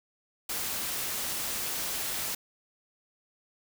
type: noise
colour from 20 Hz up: white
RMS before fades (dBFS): -33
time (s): 0.49-2.35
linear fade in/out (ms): 5
effects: none